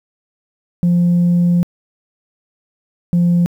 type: tone pair in turn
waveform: sine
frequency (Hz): 174.5 / 173.78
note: F3 / F3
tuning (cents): -1 / -8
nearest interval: unison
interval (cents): 7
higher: first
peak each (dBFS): -8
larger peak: neither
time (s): 0.83-1.63 / 3.13-3.46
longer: first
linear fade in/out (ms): 0
effects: tanh soft clip ceiling -8 dBFS + 8-bit